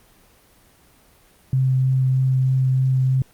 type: tone with vibrato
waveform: sine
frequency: 130.81 Hz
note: C3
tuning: in tune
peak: -15 dBFS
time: 1.53-3.22 s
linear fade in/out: 2 ms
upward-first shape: triangle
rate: 3.2 Hz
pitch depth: 10 cents each way
effects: pink hiss -54 dBFS RMS until 3.33 s + Opus 24 kbps